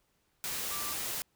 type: tone in noise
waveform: sine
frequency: 1174.7 Hz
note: D6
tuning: in tune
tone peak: -42 dBFS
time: 0.71-0.93 s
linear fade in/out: 0 ms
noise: white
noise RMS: -36 dBFS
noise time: 0.44-1.22 s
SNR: -9 dB
effects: pink hiss -74 dBFS RMS until 1.35 s